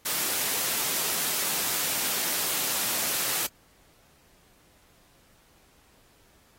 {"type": "high-pass noise", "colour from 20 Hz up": "white", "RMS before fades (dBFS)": -28, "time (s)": [0.05, 3.47], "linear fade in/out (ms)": 10, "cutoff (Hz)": 150, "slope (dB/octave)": 12, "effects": ["pink hiss -61 dBFS RMS until 6.58 s", "AAC 48 kbps"]}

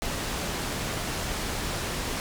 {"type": "low-pass noise", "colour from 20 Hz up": "pink", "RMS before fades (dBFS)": -31, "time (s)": [0.02, 2.2], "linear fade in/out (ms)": 0, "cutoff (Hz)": 10000, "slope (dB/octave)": 12, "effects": []}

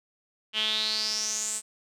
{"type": "tone with band-pass filter sweep", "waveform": "sawtooth", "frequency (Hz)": 216.3, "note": "A3", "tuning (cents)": -29, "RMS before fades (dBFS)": -29, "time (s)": [0.53, 1.62], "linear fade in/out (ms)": 50, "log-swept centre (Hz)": [3000, 8300], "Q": 7.4, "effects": []}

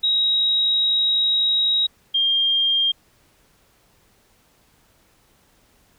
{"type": "tone pair in turn", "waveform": "sine", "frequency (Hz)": [3812, 3205], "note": ["A#7", "G7"], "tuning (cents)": [38, 38], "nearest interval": "minor third", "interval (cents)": 300, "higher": "first", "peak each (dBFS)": -16, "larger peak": "neither", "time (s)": [[0.03, 1.87], [2.14, 2.92]], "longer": "first", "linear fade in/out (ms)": 10, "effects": ["pink hiss -59 dBFS RMS until 5.98 s"]}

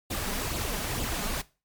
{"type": "noise with flanger", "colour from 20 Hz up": "pink", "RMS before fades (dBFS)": -31, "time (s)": [0.1, 1.42], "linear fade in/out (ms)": 10, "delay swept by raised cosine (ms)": [0.25, 4.95], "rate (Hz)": 2.2, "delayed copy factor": 0.6, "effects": ["noise-tail reverb RT60 0.3 s tail -19 dB re dry", "MP3 96 kbps"]}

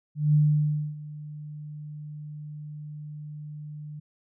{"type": "tone with ADSR envelope", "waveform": "sine", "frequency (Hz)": 150, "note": "D3", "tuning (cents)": 37, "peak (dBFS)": -16, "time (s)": [0.15, 4], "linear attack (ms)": 190, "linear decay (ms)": 610, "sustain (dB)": -20, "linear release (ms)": 10, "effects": []}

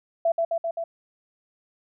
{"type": "tone with echo", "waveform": "sine", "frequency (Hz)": 668, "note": "E5", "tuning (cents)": 23, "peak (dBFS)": -18, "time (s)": [0.25, 0.32], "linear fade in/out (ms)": 5, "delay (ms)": 130, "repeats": 4, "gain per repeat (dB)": -2, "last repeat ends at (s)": 0.84, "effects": []}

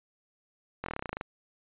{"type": "slowing click train", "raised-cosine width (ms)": 0.5, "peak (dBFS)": -19, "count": 13, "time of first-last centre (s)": [0.84, 1.211], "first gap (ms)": 22, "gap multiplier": 1.06, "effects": ["resampled to 8000 Hz"]}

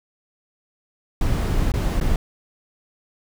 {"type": "noise with dropouts", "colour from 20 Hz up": "brown", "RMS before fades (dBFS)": -20, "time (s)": [1.21, 2.16], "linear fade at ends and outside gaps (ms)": 2, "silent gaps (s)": [[1.719, 1.738], [2.001, 2.011]], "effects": []}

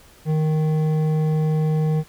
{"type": "tone with hard clipping", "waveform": "sine", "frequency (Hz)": 155.56, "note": "D#3", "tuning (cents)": 0, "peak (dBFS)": -19, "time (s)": [0.25, 2.04], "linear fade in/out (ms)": 50, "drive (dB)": 9, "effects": ["pink hiss -50 dBFS RMS until 2.08 s"]}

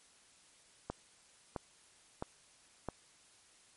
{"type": "click train", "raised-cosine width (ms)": 1, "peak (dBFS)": -23, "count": 4, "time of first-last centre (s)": [0.9, 2.887], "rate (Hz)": 1.51, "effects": ["white hiss -64 dBFS RMS until 3.76 s", "MP3 48 kbps"]}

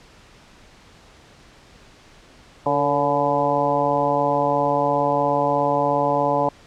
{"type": "harmonic tone with a mistuned harmonic", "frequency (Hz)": 143, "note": "D3", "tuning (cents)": -46, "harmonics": [1, 2, 3, 4, 5, 6, 7], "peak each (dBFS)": [-30, -27, -27, -22, -25, -23, -25], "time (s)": [2.66, 6.49], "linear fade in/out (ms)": 2, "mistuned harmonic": 3, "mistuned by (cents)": 66, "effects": ["pink hiss -49 dBFS RMS until 6.66 s", "low-pass 6000 Hz 12 dB/octave"]}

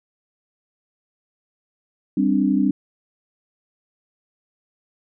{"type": "chord", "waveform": "sine", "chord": "G suspended fourth", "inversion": "none", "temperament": "equal with one note detuned", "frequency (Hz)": [196.91, 261.6, 293.7], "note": ["G3", "C4", "D4"], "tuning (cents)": [8, 0, 0], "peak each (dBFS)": -20, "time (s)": [2.17, 2.71], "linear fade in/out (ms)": 5, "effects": []}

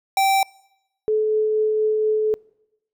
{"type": "tone", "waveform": "square", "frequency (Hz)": 778, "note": "G5", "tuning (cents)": -13, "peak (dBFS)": -16, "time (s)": [0.17, 0.43], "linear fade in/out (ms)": 2}
{"type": "tone with tremolo", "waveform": "sine", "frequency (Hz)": 431.3, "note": "A4", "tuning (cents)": -35, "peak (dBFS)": -16, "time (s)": [1.08, 2.34], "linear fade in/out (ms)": 0, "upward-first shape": "triangle", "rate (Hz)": 4.2, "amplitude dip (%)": 25}
{"effects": ["noise-tail reverb RT60 0.9 s tail -25 dB re dry"]}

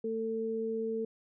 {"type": "tone pair together", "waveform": "sine", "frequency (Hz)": [223.7, 447.4], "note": ["A3", "A4"], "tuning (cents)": [29, 29], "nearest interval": "octave", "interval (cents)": 1200, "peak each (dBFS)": [-37, -32], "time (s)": [0.04, 1.05], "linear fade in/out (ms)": 5, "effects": []}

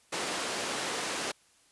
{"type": "band-pass noise", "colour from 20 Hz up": "pink", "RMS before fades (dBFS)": -34, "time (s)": [0.12, 1.32], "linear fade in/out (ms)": 10, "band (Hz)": [340, 9500], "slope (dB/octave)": 12, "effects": ["white hiss -64 dBFS RMS until 1.71 s", "resampled to 24000 Hz"]}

